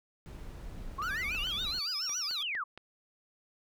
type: noise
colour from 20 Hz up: brown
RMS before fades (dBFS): -43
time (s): 0.26-1.79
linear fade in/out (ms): 0
type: linear two-way sweep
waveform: sine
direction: up then down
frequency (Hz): 1046.5 to 5940 to 1046.5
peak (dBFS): -32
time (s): 0.98-2.64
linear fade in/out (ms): 10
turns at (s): 2.17
type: clicks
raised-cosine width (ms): 0.3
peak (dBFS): -30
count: 7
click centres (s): 1.019 / 1.349 / 1.47 / 2.095 / 2.311 / 2.551 / 2.776
type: tone with vibrato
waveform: 15% pulse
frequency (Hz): 1315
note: E6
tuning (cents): -5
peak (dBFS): -36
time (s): 1.02-2.43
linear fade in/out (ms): 5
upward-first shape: sine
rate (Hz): 7.1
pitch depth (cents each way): 240
effects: none